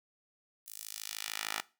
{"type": "tone with high-pass filter sweep", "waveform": "10% pulse", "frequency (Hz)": 53.3, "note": "G#1", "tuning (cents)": 46, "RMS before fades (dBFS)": -41, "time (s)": [0.66, 1.61], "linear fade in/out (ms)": 10, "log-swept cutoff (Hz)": [10000, 1200], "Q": 0.74, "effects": ["noise-tail reverb RT60 0.3 s tail -19 dB re dry"]}